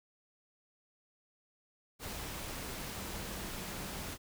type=tone in noise; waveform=sine; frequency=191.9 Hz; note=G3; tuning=37 cents flat; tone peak=-50 dBFS; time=2.88-4.11 s; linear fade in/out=50 ms; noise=pink; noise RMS=-42 dBFS; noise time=1.99-4.18 s; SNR=-11 dB; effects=none